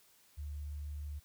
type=tone; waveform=sine; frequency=73.42 Hz; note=D2; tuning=in tune; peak=-39 dBFS; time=0.37-1.2 s; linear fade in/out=20 ms; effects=white hiss -66 dBFS RMS until 1.24 s